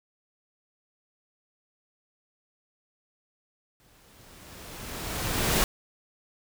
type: noise with exponential growth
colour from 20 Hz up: pink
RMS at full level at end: -22 dBFS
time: 3.8-5.64 s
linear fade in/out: 0 ms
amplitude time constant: 400 ms
effects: none